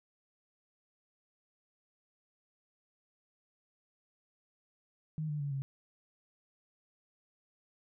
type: tone with pitch steps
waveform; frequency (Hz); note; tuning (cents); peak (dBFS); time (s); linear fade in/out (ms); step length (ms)
sine; 155.56 / 148.96 / 142.65 / 136.6; D#3 / D3 / C#3 / C#3; 0 / +25 / +50 / -25; -33; 5.18-5.62; 0; 110
effects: none

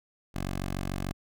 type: tone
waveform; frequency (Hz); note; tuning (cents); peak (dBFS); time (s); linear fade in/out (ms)
10% pulse; 46.79; F#1; +20; -23; 0.34-1.13; 20
effects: none

